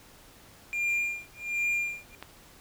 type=tone with tremolo; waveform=triangle; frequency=2399 Hz; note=D7; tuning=36 cents sharp; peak=-23 dBFS; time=0.73-2.15 s; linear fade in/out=0 ms; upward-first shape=sine; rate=1.3 Hz; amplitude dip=100%
type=click; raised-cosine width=0.3 ms; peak=-23 dBFS; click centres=2.226 s
effects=pink hiss -54 dBFS RMS until 2.6 s